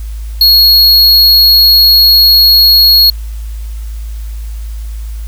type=tone; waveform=square; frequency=4318 Hz; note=C#8; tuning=46 cents flat; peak=-3 dBFS; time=0.41-3.1 s; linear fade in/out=2 ms; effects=added 54 Hz sine -18 dBFS peak until 5.27 s + white hiss -40 dBFS RMS until 5.27 s